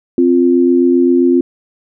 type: tone pair together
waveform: sine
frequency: 261.6 / 349.2 Hz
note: C4 / F4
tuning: 0 / 0 cents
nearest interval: perfect fourth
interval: 500 cents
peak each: -10 dBFS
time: 0.18-1.41 s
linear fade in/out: 2 ms
effects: none